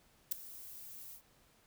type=noise with ADSR envelope; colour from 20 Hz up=violet; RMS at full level=-30 dBFS; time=0.31-1.22 s; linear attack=11 ms; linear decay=6 ms; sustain=-20 dB; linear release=90 ms; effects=pink hiss -68 dBFS RMS until 1.66 s